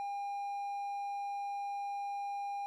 triangle tone, 805 Hz, G5, 46 cents sharp, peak -34 dBFS, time 0-2.66 s, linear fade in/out 0 ms, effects none

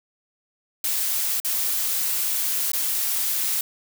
blue noise with dropouts, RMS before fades -24 dBFS, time 0.84-3.61 s, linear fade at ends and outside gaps 2 ms, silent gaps 1.401-1.447 / 2.718-2.733 s, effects none

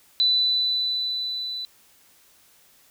sine tone with level ramp, 3987 Hz, B7, 16 cents sharp, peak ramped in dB -16 to -29 dBFS, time 0.2-1.65 s, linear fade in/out 0 ms, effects white hiss -57 dBFS RMS until 2.9 s

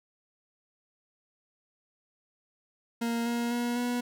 40% pulse tone with pitch steps, 233.1 / 236.5 / 239.9 / 243.4 Hz, A#3 / A#3 / A#3 / B3, 0 / +25 / +50 / -25 cents, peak -27 dBFS, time 3.01-4.01 s, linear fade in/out 10 ms, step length 250 ms, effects none

